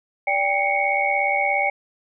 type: tone cluster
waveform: sine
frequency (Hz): 580 / 793 / 2167 / 2244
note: D5 / G5 / C#7 / C#7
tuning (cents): -22 / +20 / -40 / +21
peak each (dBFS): -26 / -22 / -25 / -23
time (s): 0.27-1.7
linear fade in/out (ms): 5
effects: none